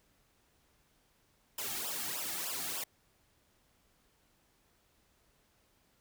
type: noise with flanger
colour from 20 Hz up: white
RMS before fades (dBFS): -38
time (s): 1.58-2.84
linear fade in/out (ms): 5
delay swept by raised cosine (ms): 0.47 to 2.07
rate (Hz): 3.3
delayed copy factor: -1
effects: pink hiss -71 dBFS RMS until 6 s